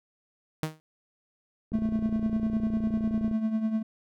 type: tone with exponential decay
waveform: sawtooth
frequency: 156.6 Hz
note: D#3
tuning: 11 cents sharp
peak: -20 dBFS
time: 0.63-0.8 s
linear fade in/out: 0 ms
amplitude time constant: 36 ms
type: click train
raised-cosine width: 3 ms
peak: -24 dBFS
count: 48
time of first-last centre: 1.72-3.313 s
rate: 29.5 Hz
type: tone with tremolo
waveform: triangle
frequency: 220 Hz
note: A3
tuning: in tune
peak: -20 dBFS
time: 1.73-3.83 s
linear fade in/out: 10 ms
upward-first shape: triangle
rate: 10 Hz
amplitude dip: 70%
effects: none